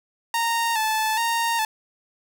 sawtooth tone with vibrato, 899 Hz, A5, 37 cents sharp, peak -17 dBFS, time 0.34-1.65 s, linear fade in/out 2 ms, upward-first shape square, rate 1.2 Hz, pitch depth 51 cents each way, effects none

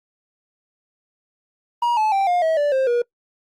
triangle tone with pitch steps, 953 / 863.9 / 783.1 / 709.8 / 643.4 / 583.3 / 528.7 / 479.3 Hz, A#5 / A5 / G5 / F5 / E5 / D5 / C5 / A#4, +38 / -32 / -2 / +28 / -42 / -12 / +18 / +48 cents, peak -14 dBFS, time 1.82-3.02 s, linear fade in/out 5 ms, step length 150 ms, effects noise-tail reverb RT60 0.1 s tail -24 dB re dry + Opus 32 kbps

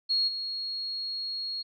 sine tone with level steps, 4300 Hz, C8, 47 cents sharp, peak -23 / -31 dBFS, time 0.09-1.63 s, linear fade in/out 20 ms, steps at 0.27 s, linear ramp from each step 20 ms, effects none

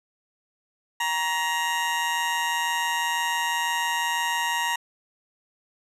20% pulse tone with amplitude modulation, 942 Hz, A#5, 18 cents sharp, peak -16 dBFS, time 1-4.76 s, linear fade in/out 5 ms, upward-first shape sine, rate 166 Hz, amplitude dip 55%, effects low-pass 11000 Hz 12 dB/octave

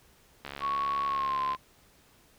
click train, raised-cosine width 0.3 ms, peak -22 dBFS, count 78, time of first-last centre 0.45-1.548 s, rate 70.1 Hz
sine tone with pitch glide, 1110 to 1035.7 Hz, C#6 to C6, +2 to -18 cents, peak -27 dBFS, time 0.6-1.57 s, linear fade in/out 50 ms, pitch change -120 cents, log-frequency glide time 1.06-1.41 s
effects pink hiss -61 dBFS RMS until 2.38 s

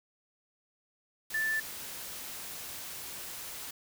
sine tone in noise, 1760 Hz, A6, in tune, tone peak -28 dBFS, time 1.34-1.6 s, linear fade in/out 5 ms, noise white, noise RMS -42 dBFS, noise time 1.3-3.71 s, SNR +11 dB, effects none

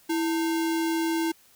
sine tone with sample-and-hold, 328.3 Hz, E4, 7 cents flat, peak -23 dBFS, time 0.09-1.32 s, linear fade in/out 10 ms, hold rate 1225 Hz, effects white hiss -58 dBFS RMS until 1.55 s

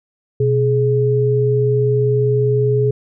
sine tone pair together, 125.03 / 420.2 Hz, B2 / G#4, +22 / +20 cents, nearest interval octave + major sixth, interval 2098 cents, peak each -15 dBFS, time 0.4-2.91 s, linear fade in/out 5 ms, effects none

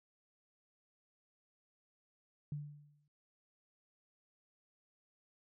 sine tone with exponential decay, 146.83 Hz, D3, in tune, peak -36 dBFS, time 2.52-3.08 s, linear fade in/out 2 ms, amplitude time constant 120 ms, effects none

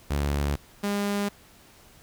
sawtooth tone pair in turn, 71.7 / 202.8 Hz, D2 / G#3, -41 / -41 cents, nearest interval octave + tritone, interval 1800 cents, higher second, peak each -20 / -21 dBFS, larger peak first, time 0.1-0.56 / 0.83-1.29 s, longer neither, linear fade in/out 10 ms, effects pink hiss -54 dBFS RMS until 2.02 s

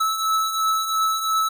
square beating tone pair, 1304 / 1306.9 Hz, E6 / E6, -19 / -15 cents, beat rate 2.9 Hz, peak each -28 / -21 dBFS, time 0-1.49 s, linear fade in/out 10 ms, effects none

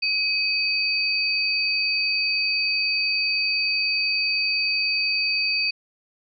sine tone pair together, 2533 / 4597 Hz, D#7 / D8, +30 / -38 cents, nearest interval minor seventh, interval 1032 cents, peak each -23 dBFS, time 0.02-5.71 s, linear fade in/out 10 ms, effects none

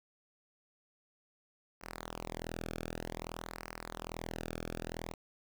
sawtooth tone with flanger, 41.2 Hz, E1, in tune, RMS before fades -43 dBFS, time 1.8-5.16 s, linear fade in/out 50 ms, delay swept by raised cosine 0.28 to 1.02 ms, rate 0.53 Hz, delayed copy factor -0.9, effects 11-bit

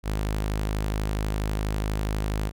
sawtooth tone, 52.2 Hz, G#1, 10 cents sharp, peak -21 dBFS, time 0.03-2.52 s, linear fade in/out 50 ms, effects none

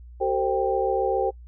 sine tone cluster, 382.6 / 449.8 / 524 / 788 Hz, G4 / A4 / C5 / G5, -42 / +38 / +2 / +9 cents, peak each -26 dBFS, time 0.2-1.31 s, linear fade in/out 20 ms, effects noise-tail reverb RT60 0.1 s tail -23 dB re dry + added 60 Hz sine -41 dBFS peak until 1.47 s

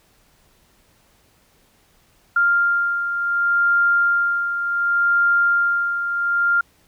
sine beating tone pair, 1396.9 / 1397.58 Hz, F6 / F6, 0 / +1 cents, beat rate 0.68 Hz, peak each -16 / -24 dBFS, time 2.36-6.61 s, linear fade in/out 5 ms, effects pink hiss -58 dBFS RMS until 6.87 s

